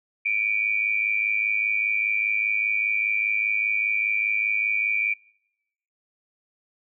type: tone pair together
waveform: sine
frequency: 2303 / 2408 Hz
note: D7 / D7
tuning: -34 / +43 cents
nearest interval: minor second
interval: 77 cents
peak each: -24 dBFS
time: 0.25-5.14 s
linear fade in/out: 10 ms
effects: noise-tail reverb RT60 0.9 s tail -26 dB re dry